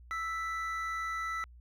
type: tone pair together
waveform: triangle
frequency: 1318.8 / 1976 Hz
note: E6 / B6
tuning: 0 / 0 cents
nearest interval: perfect fifth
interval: 700 cents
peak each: -33 / -36 dBFS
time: 0.11-1.44 s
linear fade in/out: 0 ms
effects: added 60 Hz sine -51 dBFS peak until 1.6 s